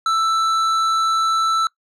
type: tone with tanh clipping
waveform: triangle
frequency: 1324 Hz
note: E6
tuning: 7 cents sharp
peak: -17 dBFS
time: 0.06-1.67 s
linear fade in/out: 2 ms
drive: 14 dB
effects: noise-tail reverb RT60 0.1 s tail -21 dB re dry